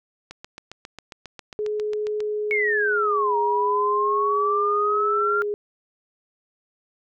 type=click train; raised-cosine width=0.2 ms; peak=-20 dBFS; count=15; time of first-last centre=0.31-2.204 s; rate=7.39 Hz
type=tone with pitch glide; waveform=sine; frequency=423 to 414.3 Hz; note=G#4 to G#4; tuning=+32 to -4 cents; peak=-23 dBFS; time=1.59-5.54 s; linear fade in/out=0 ms; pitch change=-36 cents; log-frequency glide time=2.18-3.54 s
type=exponential two-way sweep; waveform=sine; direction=down then up; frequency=2233 to 936 to 1398 Hz; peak=-20 dBFS; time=2.51-5.42 s; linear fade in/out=0 ms; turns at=3.37 s
effects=none